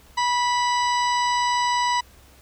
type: harmonic tone with a mistuned harmonic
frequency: 986 Hz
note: B5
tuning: 3 cents flat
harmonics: 1 / 2 / 3 / 4 / 5 / 6 / 8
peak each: -20 / -28 / -33 / -33 / -34 / -37 / -38 dBFS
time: 0.17-2.01 s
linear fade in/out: 10 ms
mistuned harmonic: 1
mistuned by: -20 cents
effects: added 66 Hz sine -53 dBFS peak until 2.41 s + pink hiss -53 dBFS RMS until 2.41 s